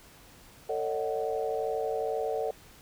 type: chord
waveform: sine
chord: D# half-diminished seventh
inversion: second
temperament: just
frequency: 448 / 560 / 622.3 / 746.7 Hz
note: A4 / C#5 / D#5 / F#5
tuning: +31 / +18 / 0 / +16 cents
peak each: -31 / -35 / -36 / -35 dBFS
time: 0.69-2.51 s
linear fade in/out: 5 ms
effects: pink hiss -54 dBFS RMS until 2.81 s